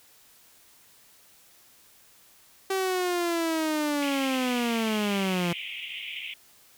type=linear sweep; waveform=sawtooth; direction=down; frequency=386.9 to 170 Hz; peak=-21 dBFS; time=2.7-5.53 s; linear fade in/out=5 ms
type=band-pass noise; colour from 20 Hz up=white; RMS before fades=-37 dBFS; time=4.02-6.34 s; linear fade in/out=5 ms; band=2100 to 3300 Hz; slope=96 dB/octave
effects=white hiss -57 dBFS RMS until 6.77 s